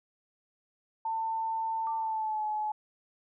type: tone with pitch glide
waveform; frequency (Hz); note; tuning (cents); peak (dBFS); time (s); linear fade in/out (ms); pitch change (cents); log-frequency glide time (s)
sine; 895 to 852.6; A5 to G#5; +29 to +45; -29; 1.05-2.72; 5; -84; 1.97-2.45
type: tone with exponential decay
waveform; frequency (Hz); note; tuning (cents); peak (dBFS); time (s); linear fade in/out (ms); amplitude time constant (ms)
sine; 1174.7; D6; 0; -38; 1.87-2.26; 0; 83
effects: none